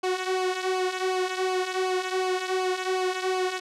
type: tone with flanger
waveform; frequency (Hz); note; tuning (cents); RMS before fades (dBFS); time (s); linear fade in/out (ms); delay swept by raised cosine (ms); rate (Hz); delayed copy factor
sawtooth; 371.3; F#4; +6; -27; 0.03-3.6; 10; 0.53 to 2.93; 2.7; -0.65
effects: low-pass 7000 Hz 12 dB/octave